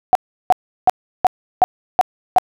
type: tone bursts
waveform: sine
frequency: 740 Hz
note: F#5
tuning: in tune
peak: -6 dBFS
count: 7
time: 0.13-2.384 s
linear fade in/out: 0 ms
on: 22 ms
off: 350 ms
effects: none